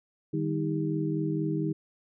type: tone cluster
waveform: sine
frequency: 153.9 / 198 / 315.5 / 400.1 Hz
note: D#3 / G3 / D#4 / G4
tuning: -19 / +18 / +24 / +35 cents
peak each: -30 / -36 / -30 / -35 dBFS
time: 0.33-1.73 s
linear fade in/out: 10 ms
effects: none